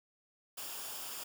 white noise with comb filter, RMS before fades -43 dBFS, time 0.57-1.24 s, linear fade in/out 10 ms, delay 0.49 ms, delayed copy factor -0.55, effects none

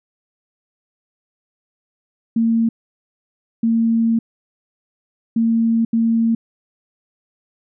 sine tone bursts at uneven times, 228.1 Hz, A#3, 37 cents flat, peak -13 dBFS, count 4, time 2.36-2.69 / 3.63-4.19 / 5.36-5.85 / 5.93-6.35 s, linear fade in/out 5 ms, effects none

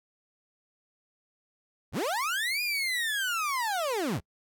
30% pulse linear two-way sweep, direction up then down, 41.56 to 2476 to 57.1 Hz, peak -25 dBFS, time 1.92-4.21 s, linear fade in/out 50 ms, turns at 2.62 s, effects noise-tail reverb RT60 0.1 s tail -26 dB re dry

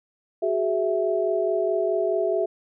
sine tone cluster, 372.9 / 417.6 / 660 Hz, F#4 / G#4 / E5, +14 / +10 / +2 cents, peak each -25 / -26 / -24 dBFS, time 0.42-2.46 s, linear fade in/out 10 ms, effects none

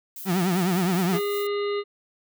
violet noise with tremolo, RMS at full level -37 dBFS, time 0.16-1.47 s, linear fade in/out 2 ms, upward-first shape sine, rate 5.2 Hz, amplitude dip 35%
35% pulse tone with vibrato, 181.5 Hz, F#3, 33 cents flat, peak -19 dBFS, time 0.25-1.2 s, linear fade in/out 50 ms, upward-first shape triangle, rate 9.7 Hz, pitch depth 150 cents each way
harmonic tone, 408.1 Hz, G#4, 30 cents flat, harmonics 1 / 3 / 5 / 7 / 9 / 10, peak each -24 / -34 / -38 / -41 / -43 / -44 dBFS, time 1.11-1.84 s, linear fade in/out 50 ms
effects none

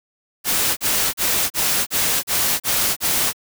white noise bursts, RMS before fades -19 dBFS, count 8, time 0.44-3.332 s, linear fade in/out 50 ms, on 330 ms, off 36 ms, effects none

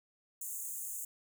pink high-pass noise, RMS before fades -41 dBFS, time 0.41-1.05 s, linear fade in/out 5 ms, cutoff 6600 Hz, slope 96 dB/octave, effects none

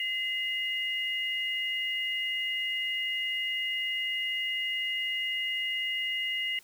sine tone pair together, 2048 / 2856 Hz, C7 / F7, -38 / +38 cents, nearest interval tritone, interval 576 cents, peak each -32 / -31 dBFS, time 0-6.59 s, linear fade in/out 2 ms, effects white hiss -58 dBFS RMS until 6.63 s

